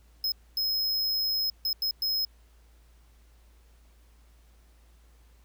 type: tone bursts at uneven times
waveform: square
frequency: 5130 Hz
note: E8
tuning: 48 cents flat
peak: -26 dBFS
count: 5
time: 0.24-0.32 / 0.57-1.5 / 1.65-1.73 / 1.82-1.91 / 2.02-2.25 s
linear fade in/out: 2 ms
effects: added 57 Hz sine -55 dBFS peak until 5.44 s + pink hiss -66 dBFS RMS until 5.44 s